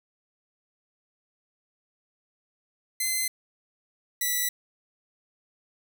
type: tone pair in turn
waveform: 5% pulse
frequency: 2058 / 1966.2 Hz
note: C7 / B6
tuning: -29 / -8 cents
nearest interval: minor second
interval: 79 cents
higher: first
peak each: -15 / -14 dBFS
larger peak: second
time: 3-3.28 / 4.21-4.49 s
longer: neither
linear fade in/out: 5 ms
effects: 9-bit

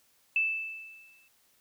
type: tone with exponential decay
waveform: sine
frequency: 2637 Hz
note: E7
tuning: in tune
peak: -22 dBFS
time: 0.36-1.28 s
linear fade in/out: 2 ms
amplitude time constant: 200 ms
effects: white hiss -67 dBFS RMS until 1.6 s

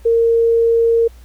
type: tone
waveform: sine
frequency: 461 Hz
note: A#4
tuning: 19 cents flat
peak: -10 dBFS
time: 0.05-1.08 s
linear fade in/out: 10 ms
effects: added 60 Hz sine -38 dBFS peak until 1.24 s + pink hiss -51 dBFS RMS until 1.24 s

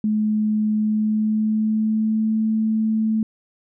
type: tone with pitch glide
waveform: sine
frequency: 213.9 to 219.3 Hz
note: A3 to A3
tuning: -49 to -6 cents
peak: -17 dBFS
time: 0.04-3.23 s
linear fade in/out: 2 ms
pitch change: +43 cents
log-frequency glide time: 0.76-2.37 s
effects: none

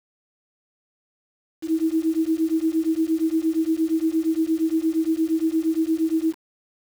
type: beating tone pair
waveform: sine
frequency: 317.5 / 326.1 Hz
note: D#4 / E4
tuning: +35 / -19 cents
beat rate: 8.6 Hz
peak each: -22 dBFS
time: 1.62-6.35 s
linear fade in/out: 50 ms
effects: 7-bit

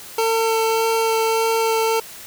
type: tone with vibrato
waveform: 25% pulse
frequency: 449.6 Hz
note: A4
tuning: 37 cents sharp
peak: -13 dBFS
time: 0.18-2 s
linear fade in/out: 5 ms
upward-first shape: sine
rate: 1.7 Hz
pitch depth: 9 cents each way
effects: white hiss -38 dBFS RMS until 2.26 s

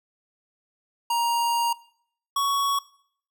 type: tone pair in turn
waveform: square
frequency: 939 / 1116.7 Hz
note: A#5 / C#6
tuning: +12 / +12 cents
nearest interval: minor third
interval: 300 cents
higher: second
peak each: -22 dBFS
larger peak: neither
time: 1.1-1.73 / 2.36-2.79 s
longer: first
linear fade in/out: 5 ms
effects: noise-tail reverb RT60 0.6 s tail -20 dB re dry

